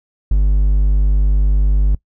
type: tone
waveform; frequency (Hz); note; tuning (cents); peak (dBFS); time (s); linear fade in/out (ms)
triangle; 50; G1; +35; -8; 0.31-1.95; 5
effects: noise-tail reverb RT60 0.1 s tail -21 dB re dry